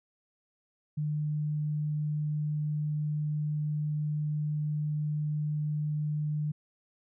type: tone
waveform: sine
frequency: 150.5 Hz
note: D3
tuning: 43 cents sharp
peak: -28 dBFS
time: 0.97-6.52 s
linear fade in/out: 10 ms
effects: none